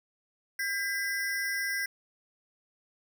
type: ring-modulated tone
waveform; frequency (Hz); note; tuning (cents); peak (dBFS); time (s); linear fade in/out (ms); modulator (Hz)
square; 1804; A6; +43; -27; 0.59-1.86; 5; 197
effects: none